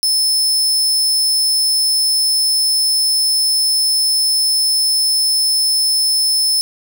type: tone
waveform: sawtooth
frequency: 5250 Hz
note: E8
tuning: 8 cents flat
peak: -10 dBFS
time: 0.03-6.61 s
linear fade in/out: 0 ms
effects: none